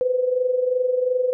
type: tone with amplitude modulation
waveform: sine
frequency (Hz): 504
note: B4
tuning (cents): +35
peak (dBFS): -15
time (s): 0.01-1.33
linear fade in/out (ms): 0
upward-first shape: sine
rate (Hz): 22.8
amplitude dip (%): 65
effects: none